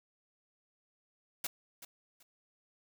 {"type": "noise with echo", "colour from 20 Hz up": "white", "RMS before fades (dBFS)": -36, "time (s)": [1.44, 1.47], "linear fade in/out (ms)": 5, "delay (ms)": 380, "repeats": 2, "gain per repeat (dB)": -13, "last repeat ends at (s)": 2.23, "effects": []}